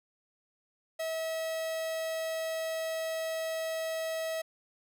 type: tone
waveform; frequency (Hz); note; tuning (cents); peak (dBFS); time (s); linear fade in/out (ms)
45% pulse; 645; E5; -38; -32; 0.99-4.42; 10
effects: none